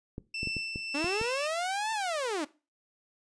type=clicks; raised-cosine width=3 ms; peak=-24 dBFS; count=7; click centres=0.181 / 0.431 / 0.473 / 0.567 / 0.759 / 1.044 / 1.214 s
type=tone with tremolo; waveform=30% pulse; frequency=2668 Hz; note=E7; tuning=20 cents sharp; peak=-29 dBFS; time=0.34-1.47 s; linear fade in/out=5 ms; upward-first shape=sine; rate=1.7 Hz; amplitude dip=40%
type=linear two-way sweep; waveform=sawtooth; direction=up then down; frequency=272.5 to 900 to 272.5 Hz; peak=-26 dBFS; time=0.94-2.45 s; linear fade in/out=10 ms; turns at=1.92 s
effects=noise-tail reverb RT60 0.3 s tail -19 dB re dry + resampled to 22050 Hz